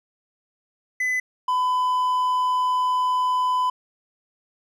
triangle tone pair in turn, 2010 / 1005 Hz, B6 / B5, +30 / +30 cents, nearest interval octave, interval 1200 cents, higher first, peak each -19 / -17 dBFS, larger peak second, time 1-1.2 / 1.48-3.7 s, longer second, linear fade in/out 5 ms, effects none

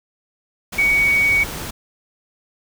sine tone in noise, 2244 Hz, C#7, 21 cents sharp, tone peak -13 dBFS, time 0.78-1.44 s, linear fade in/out 10 ms, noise pink, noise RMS -29 dBFS, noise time 0.72-1.71 s, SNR +13 dB, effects none

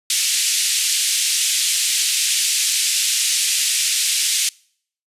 white band-pass noise, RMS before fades -19 dBFS, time 0.1-4.49 s, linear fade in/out 2 ms, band 2400 to 9600 Hz, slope 24 dB/octave, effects noise-tail reverb RT60 0.6 s tail -26 dB re dry + resampled to 32000 Hz

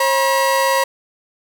30% pulse tone pair together, 538.9 / 961 Hz, C#5 / B5, -49 / -48 cents, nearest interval minor seventh, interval 1001 cents, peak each -14 dBFS, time 0-0.84 s, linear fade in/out 5 ms, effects none

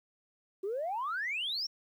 sine exponential sweep, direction up, 370 to 5650 Hz, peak -31 dBFS, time 0.63-1.67 s, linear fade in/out 10 ms, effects tanh soft clip ceiling -28 dBFS + 11-bit

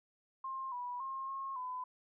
sine tone with pitch steps, 1061 / 980 / 1069 / 1080 / 1007 Hz, C6 / B5 / C6 / C#6 / B5, +24 / -14 / +37 / -45 / +33 cents, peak -38 dBFS, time 0.44-1.84 s, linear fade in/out 5 ms, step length 280 ms, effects none

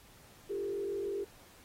sine tone with frequency modulation, 400 Hz, G4, 35 cents sharp, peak -33 dBFS, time 0.49-1.25 s, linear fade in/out 20 ms, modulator 46.4 Hz, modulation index 0.84, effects pink hiss -59 dBFS RMS until 1.64 s + AAC 48 kbps

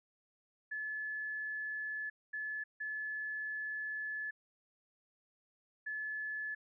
sine tone bursts at uneven times, 1722 Hz, A6, 38 cents flat, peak -37 dBFS, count 4, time 0.71-2.1 / 2.33-2.64 / 2.8-4.31 / 5.86-6.55 s, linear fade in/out 10 ms, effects none

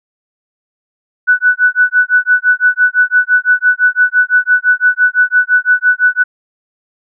sine tone with tremolo, 1487 Hz, F#6, 8 cents sharp, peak -4 dBFS, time 1.27-6.24 s, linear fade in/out 20 ms, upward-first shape sine, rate 5.9 Hz, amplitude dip 100%, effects none

